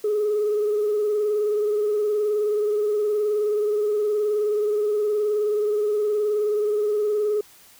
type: tone with vibrato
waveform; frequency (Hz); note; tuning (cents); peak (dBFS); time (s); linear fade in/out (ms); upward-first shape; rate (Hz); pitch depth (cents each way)
sine; 420; G#4; +19; -18; 0.04-7.41; 5; triangle; 19; 44
effects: tanh soft clip ceiling -16 dBFS + white hiss -51 dBFS RMS until 7.79 s